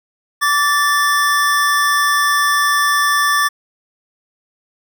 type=tone pair together; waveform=square; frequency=1159 / 1764.8 Hz; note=D6 / A6; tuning=-23 / +5 cents; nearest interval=perfect fifth; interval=728 cents; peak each=-16 dBFS; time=0.41-3.49 s; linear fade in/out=20 ms; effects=none